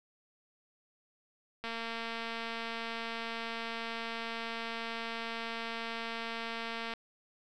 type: click train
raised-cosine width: 0.3 ms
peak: -23 dBFS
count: 1214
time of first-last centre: 1.64-6.937 s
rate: 229 Hz
effects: none